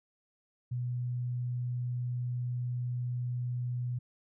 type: tone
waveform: sine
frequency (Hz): 123.1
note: B2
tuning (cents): -5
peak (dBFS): -31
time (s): 0.71-3.99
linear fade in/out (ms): 10
effects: none